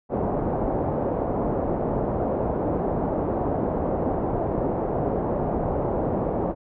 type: low-pass noise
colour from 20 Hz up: white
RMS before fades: -25 dBFS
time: 0.09-6.55 s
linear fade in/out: 50 ms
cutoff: 720 Hz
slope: 24 dB/octave
effects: none